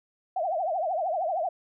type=tone with vibrato; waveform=sine; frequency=693 Hz; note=F5; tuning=14 cents flat; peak=-25 dBFS; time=0.36-1.49 s; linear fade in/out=5 ms; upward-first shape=triangle; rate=13 Hz; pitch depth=240 cents each way; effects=none